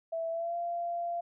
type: tone with pitch glide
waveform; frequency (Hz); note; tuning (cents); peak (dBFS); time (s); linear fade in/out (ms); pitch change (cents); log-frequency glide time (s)
sine; 659 to 689; E5 to F5; -1 to -24; -31; 0.12-1.21; 10; +77; 0.3-0.56
effects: none